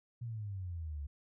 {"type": "exponential sweep", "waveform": "sine", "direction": "down", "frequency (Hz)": [121.3, 69.3], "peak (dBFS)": -38, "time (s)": [0.21, 1.07], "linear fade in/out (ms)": 10, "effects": []}